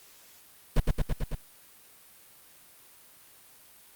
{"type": "noise with echo", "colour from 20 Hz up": "brown", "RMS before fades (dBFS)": -20, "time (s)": [0.76, 0.8], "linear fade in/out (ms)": 5, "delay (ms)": 110, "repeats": 5, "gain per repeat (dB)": -2, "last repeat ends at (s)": 1.35, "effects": ["white hiss -55 dBFS RMS until 3.95 s", "Opus 48 kbps"]}